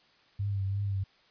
sine tone with vibrato, 98.9 Hz, G2, 16 cents sharp, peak -28 dBFS, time 0.39-1.04 s, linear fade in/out 10 ms, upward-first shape triangle, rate 2.9 Hz, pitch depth 48 cents each way, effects white hiss -63 dBFS RMS until 1.3 s + resampled to 11025 Hz

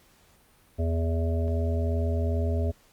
harmonic tone, 82.5 Hz, E2, 2 cents sharp, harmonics 1 / 3 / 5 / 7 / 8, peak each -24 / -34 / -35 / -37 / -37 dBFS, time 0.78-2.72 s, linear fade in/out 20 ms, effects pink hiss -60 dBFS RMS until 2.92 s + Opus 48 kbps

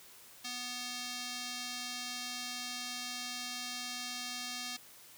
square tone with band-pass filter, 246.9 Hz, B3, in tune, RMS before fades -41 dBFS, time 0.44-4.77 s, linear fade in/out 10 ms, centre 4900 Hz, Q 1.3, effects white hiss -56 dBFS RMS until 5.17 s + high-pass 60 Hz 12 dB/octave

